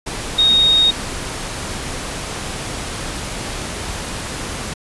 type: tone in noise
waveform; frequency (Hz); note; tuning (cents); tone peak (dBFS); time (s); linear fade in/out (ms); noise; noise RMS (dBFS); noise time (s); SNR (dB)
sine; 3729; A#7; 0; -10; 0.38-0.91; 10; pink; -26; 0.06-4.74; +13
effects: resampled to 24000 Hz